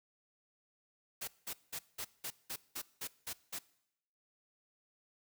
white noise bursts, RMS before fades -41 dBFS, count 10, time 1.21-3.59 s, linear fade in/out 10 ms, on 67 ms, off 190 ms, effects noise-tail reverb RT60 0.8 s tail -21 dB re dry

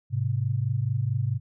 sine tone pair together, 106.29 / 130.81 Hz, G#2 / C3, +41 / 0 cents, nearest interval major third, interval 359 cents, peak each -26 dBFS, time 0.1-1.4 s, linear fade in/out 50 ms, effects none

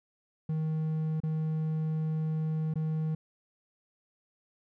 triangle tone with dropouts, 157.3 Hz, D#3, 19 cents sharp, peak -26 dBFS, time 0.49-3.15 s, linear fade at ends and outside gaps 5 ms, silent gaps 1.203-1.234 / 2.739-2.756 s, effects none

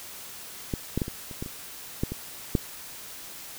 clicks, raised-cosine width 3 ms, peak -14 / -12 / -13 / -21 / -27 / -19 / -25 / -12 / -19 / -8 dBFS, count 10, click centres 0.738 / 0.976 / 1.018 / 1.081 / 1.312 / 1.425 / 1.461 / 2.035 / 2.12 / 2.552 s, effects white hiss -42 dBFS RMS until 3.58 s

